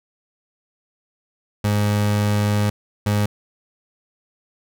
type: tone bursts at uneven times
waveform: 30% pulse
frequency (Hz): 103.83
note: G#2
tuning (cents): 0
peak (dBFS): -14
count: 2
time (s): 1.64-2.7 / 3.06-3.26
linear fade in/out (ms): 5
effects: none